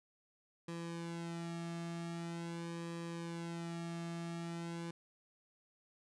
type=tone with flanger; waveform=sawtooth; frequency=168.7 Hz; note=E3; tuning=40 cents sharp; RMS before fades=-43 dBFS; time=0.68-4.91 s; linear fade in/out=5 ms; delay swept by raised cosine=1.4 to 2.07 ms; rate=0.44 Hz; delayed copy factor=-0.85; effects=resampled to 22050 Hz